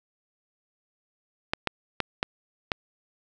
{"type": "clicks", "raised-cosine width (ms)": 0.3, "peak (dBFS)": -8, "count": 5, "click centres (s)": [1.535, 1.673, 2.003, 2.229, 2.718], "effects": []}